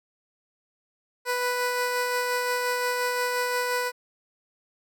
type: tone with tremolo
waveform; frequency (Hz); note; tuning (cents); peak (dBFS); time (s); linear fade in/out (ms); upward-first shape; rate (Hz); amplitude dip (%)
15% pulse; 493.9; B4; 0; -17; 1.25-3.92; 50; sine; 5.7; 25
effects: none